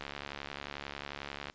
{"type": "click train", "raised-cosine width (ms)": 0.3, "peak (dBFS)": -23, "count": 107, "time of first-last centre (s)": [0.01, 1.499], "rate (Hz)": 71.2, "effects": ["pink hiss -66 dBFS RMS until 1.54 s", "resampled to 16000 Hz"]}